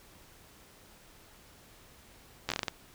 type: slowing click train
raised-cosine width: 0.2 ms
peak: -13 dBFS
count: 8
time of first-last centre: 2.49-2.682 s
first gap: 12 ms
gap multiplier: 1.27
effects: pink hiss -57 dBFS RMS until 2.94 s